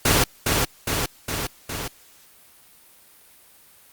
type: noise with echo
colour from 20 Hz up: pink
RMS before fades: -18 dBFS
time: 0.05-0.24 s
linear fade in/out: 5 ms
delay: 410 ms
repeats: 4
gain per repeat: -3 dB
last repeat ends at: 1.88 s
effects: white hiss -52 dBFS RMS until 3.92 s + Opus 48 kbps